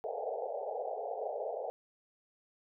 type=band-pass noise; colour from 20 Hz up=pink; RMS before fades=-38 dBFS; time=0.04-1.7 s; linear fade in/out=0 ms; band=430 to 810 Hz; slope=96 dB/octave; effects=none